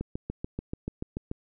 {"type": "click train", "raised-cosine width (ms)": 3, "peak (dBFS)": -19, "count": 10, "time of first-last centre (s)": [0.01, 1.314], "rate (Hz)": 6.9, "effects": []}